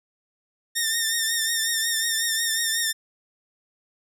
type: tone with vibrato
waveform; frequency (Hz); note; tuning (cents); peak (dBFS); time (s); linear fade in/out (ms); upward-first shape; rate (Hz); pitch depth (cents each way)
10% pulse; 1818; A#6; -44; -13; 0.75-2.93; 20; triangle; 5.5; 54
effects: none